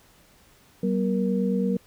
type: tone cluster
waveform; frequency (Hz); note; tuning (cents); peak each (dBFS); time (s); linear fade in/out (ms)
sine; 191.5 / 240.7 / 470.5; G3 / B3 / A#4; -40 / -44 / +16; -23 / -28 / -28; 0.83-1.77; 5
effects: pink hiss -57 dBFS RMS until 1.86 s